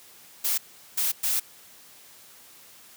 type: noise bursts at uneven times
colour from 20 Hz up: blue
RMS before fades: -25 dBFS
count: 3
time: 0.44-0.58 / 0.97-1.12 / 1.23-1.4 s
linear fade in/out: 10 ms
effects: white hiss -51 dBFS RMS until 2.96 s + high-pass 80 Hz 12 dB/octave